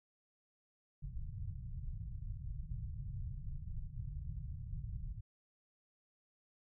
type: low-pass noise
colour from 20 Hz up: pink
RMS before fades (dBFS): -43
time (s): 1.02-5.21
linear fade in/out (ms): 10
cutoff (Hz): 150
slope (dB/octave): 48
effects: none